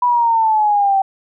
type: exponential sweep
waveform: sine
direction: down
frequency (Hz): 988 to 769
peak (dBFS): -11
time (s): 0.02-1.02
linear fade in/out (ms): 5
effects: none